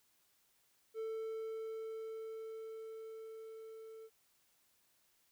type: tone with level ramp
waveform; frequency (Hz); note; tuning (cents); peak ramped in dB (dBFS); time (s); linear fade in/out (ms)
triangle; 444.1; A4; +16; -36 to -48; 0.94-4.1; 50
effects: white hiss -74 dBFS RMS until 5.31 s